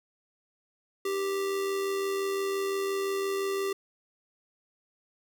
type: tone with amplitude modulation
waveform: square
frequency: 392 Hz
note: G4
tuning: in tune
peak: -27 dBFS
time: 1.05-3.73 s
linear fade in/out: 5 ms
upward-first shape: sine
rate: 85.8 Hz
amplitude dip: 35%
effects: none